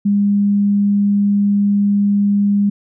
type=tone; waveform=sine; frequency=202.6 Hz; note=G#3; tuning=43 cents flat; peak=-11 dBFS; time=0.05-2.7 s; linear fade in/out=10 ms; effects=none